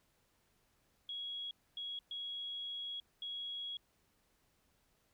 sine tone bursts at uneven times, 3322 Hz, G#7, in tune, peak -40 dBFS, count 4, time 1.09-1.51 / 1.77-1.99 / 2.11-3 / 3.22-3.77 s, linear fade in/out 2 ms, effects pink hiss -75 dBFS RMS until 5.13 s

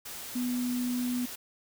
sine tone in noise, 246.9 Hz, B3, in tune, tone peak -28 dBFS, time 0.35-1.26 s, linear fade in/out 10 ms, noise white, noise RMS -41 dBFS, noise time 0.05-1.36 s, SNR +10 dB, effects none

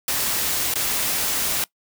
white noise with dropouts, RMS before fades -23 dBFS, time 0.08-1.64 s, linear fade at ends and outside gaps 2 ms, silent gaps 0.739-0.755 s, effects noise-tail reverb RT60 0.1 s tail -21 dB re dry

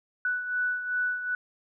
sine beating tone pair, 1483 / 1485.6 Hz, F#6 / F#6, +4 / +7 cents, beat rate 2.6 Hz, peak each -27 / -34 dBFS, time 0.25-1.35 s, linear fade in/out 2 ms, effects none

